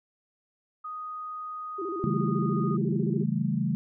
sine tone with pitch glide, 1244.5 to 1235.9 Hz, D#6 to D#6, 0 to -12 cents, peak -34 dBFS, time 0.84-2.77 s, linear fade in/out 10 ms, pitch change -12 cents, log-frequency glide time 1.91-2.13 s
sine tone with vibrato, 363.7 Hz, F#4, 30 cents flat, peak -31 dBFS, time 1.78-3.24 s, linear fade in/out 10 ms, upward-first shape square, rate 14 Hz, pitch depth 140 cents each way
sine chord, A dominant seventh, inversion first, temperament equal with one note detuned, 139.96 / 164.81 / 196 / 220 Hz, C#3 / E3 / G3 / A3, +17 / 0 / 0 / 0 cents, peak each -30 dBFS, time 2.04-3.75 s, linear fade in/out 0 ms
effects none

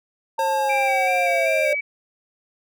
sine linear sweep, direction down, 907 to 587.3 Hz, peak -20 dBFS, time 0.38-1.75 s, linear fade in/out 10 ms
square tone, 537 Hz, C5, 45 cents sharp, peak -24 dBFS, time 0.39-1.73 s, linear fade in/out 2 ms
sine tone with vibrato, 2313 Hz, D7, 27 cents flat, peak -22 dBFS, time 0.69-1.81 s, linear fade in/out 10 ms, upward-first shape square, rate 2.6 Hz, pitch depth 23 cents each way
effects none

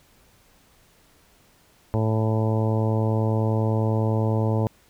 harmonic tone, 110 Hz, A2, in tune, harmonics 1 / 2 / 3 / 4 / 5 / 6 / 7 / 8 / 9, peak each -21 / -28 / -31 / -30 / -31 / -36 / -38 / -35 / -40 dBFS, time 1.94-4.67 s, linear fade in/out 0 ms, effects pink hiss -58 dBFS RMS until 4.89 s

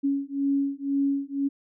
sine beating tone pair, 277.2 / 279.2 Hz, C#4 / C#4, 0 / +13 cents, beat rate 2 Hz, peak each -26 dBFS, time 0.03-1.49 s, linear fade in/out 20 ms, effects none

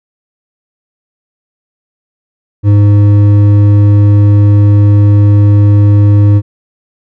triangle tone with hard clipping, 102.5 Hz, G#2, 22 cents flat, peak -4 dBFS, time 2.63-6.42 s, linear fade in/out 50 ms, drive 11 dB, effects none

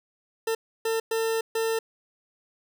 40% pulse tone bursts at uneven times, 450 Hz, A4, 39 cents sharp, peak -23 dBFS, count 4, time 0.47-0.55 / 0.85-1 / 1.11-1.41 / 1.55-1.79 s, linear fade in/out 5 ms, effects none

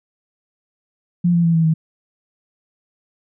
sine tone with pitch steps, 174.61 / 170.72 / 166.92 / 163.2 / 159.56 Hz, F3 / F3 / E3 / E3 / D#3, 0 / -39 / +22 / -17 / +44 cents, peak -12 dBFS, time 1.24-1.74 s, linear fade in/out 10 ms, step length 100 ms, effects none

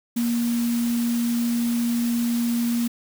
sine tone in noise, 236.1 Hz, A#3, 22 cents sharp, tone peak -20 dBFS, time 0.16-2.88 s, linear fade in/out 10 ms, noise white, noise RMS -35 dBFS, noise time 0.16-2.88 s, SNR +12 dB, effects none

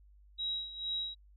sine tone with tremolo, 3843 Hz, B7, 48 cents flat, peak -32 dBFS, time 0.38-1.15 s, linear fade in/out 20 ms, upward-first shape sine, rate 2.2 Hz, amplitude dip 75%, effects added 50 Hz sine -57 dBFS peak until 1.36 s

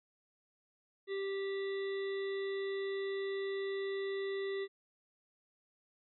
harmonic tone, 392 Hz, G4, in tune, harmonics 1 / 3 / 5 / 7 / 9 / 10, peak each -35 / -54 / -46 / -61 / -53 / -55 dBFS, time 1.07-4.68 s, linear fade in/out 50 ms, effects none

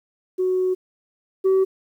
sine tone pair in turn, 370 / 381.3 Hz, F#4 / G4, 0 / -48 cents, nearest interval minor second, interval 52 cents, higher second, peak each -17 / -12 dBFS, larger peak second, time 0.38-0.75 / 1.44-1.65 s, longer first, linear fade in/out 20 ms, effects tanh soft clip ceiling -13 dBFS + 9-bit

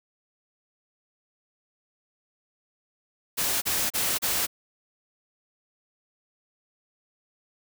white noise bursts, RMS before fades -26 dBFS, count 4, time 3.37-4.469 s, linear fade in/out 20 ms, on 250 ms, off 33 ms, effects none

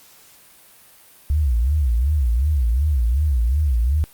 sine tone with vibrato, 66.2 Hz, C2, 21 cents sharp, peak -15 dBFS, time 1.3-4.04 s, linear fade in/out 0 ms, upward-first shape sine, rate 2.7 Hz, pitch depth 270 cents each way, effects white hiss -49 dBFS RMS until 4.13 s + Opus 48 kbps

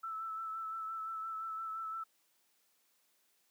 sine tone with vibrato, 1318.5 Hz, E6, in tune, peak -38 dBFS, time 0.03-2.04 s, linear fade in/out 10 ms, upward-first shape sine, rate 5.8 Hz, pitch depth 24 cents each way, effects white hiss -74 dBFS RMS until 3.5 s + high-pass 200 Hz 12 dB/octave

